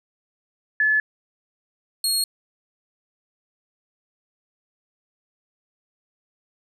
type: tone pair in turn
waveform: sine / 25% pulse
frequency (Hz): 1723 / 4293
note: A6 / C8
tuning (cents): -37 / +44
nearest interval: octave + major third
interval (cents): 1581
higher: second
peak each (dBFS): -16 / -15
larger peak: second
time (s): 0.8-1 / 2.04-2.24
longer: neither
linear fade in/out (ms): 2
effects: none